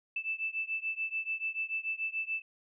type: beating tone pair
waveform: sine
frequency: 2637 / 2643.9 Hz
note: E7 / E7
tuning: 0 / +5 cents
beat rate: 6.9 Hz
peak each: -35 / -36 dBFS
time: 0.16-2.42 s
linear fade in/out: 5 ms
effects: none